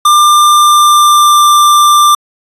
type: tone with pitch glide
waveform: square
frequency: 1194 to 1185.1 Hz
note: D6 to D6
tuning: +28 to +15 cents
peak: -4 dBFS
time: 0.05-2.15 s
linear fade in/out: 5 ms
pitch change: -13 cents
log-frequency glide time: 0.51-1.47 s
effects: resampled to 32000 Hz